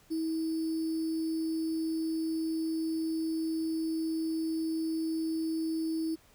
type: tone with sample-and-hold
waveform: sine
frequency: 321.8 Hz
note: E4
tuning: 42 cents flat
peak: -29 dBFS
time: 0.1-6.16 s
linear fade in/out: 20 ms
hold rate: 4900 Hz
effects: pink hiss -62 dBFS RMS until 6.34 s